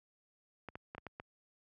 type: clicks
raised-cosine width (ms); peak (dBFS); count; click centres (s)
0.5; -29; 6; 0.687 / 0.755 / 0.949 / 0.981 / 1.067 / 1.199
effects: high-pass 60 Hz 12 dB/octave